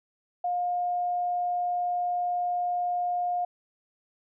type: tone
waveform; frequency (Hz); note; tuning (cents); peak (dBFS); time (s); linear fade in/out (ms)
sine; 711; F5; +31; -25; 0.44-3.45; 5
effects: none